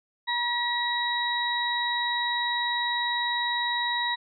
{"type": "harmonic tone", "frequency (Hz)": 960, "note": "B5", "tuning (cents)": -49, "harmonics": [1, 2, 4], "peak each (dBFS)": [-29, -29, -29], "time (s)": [0.27, 4.16], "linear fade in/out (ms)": 20, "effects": []}